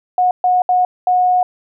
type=tone bursts at uneven times; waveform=sine; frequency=728 Hz; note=F#5; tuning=28 cents flat; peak=-10 dBFS; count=4; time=0.18-0.31 / 0.44-0.62 / 0.69-0.85 / 1.07-1.43 s; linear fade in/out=2 ms; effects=none